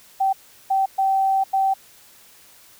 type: tone bursts at uneven times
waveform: sine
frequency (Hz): 774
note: G5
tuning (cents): -22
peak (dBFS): -16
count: 4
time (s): 0.2-0.33 / 0.7-0.86 / 0.98-1.44 / 1.53-1.74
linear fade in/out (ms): 10
effects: white hiss -50 dBFS RMS until 2.79 s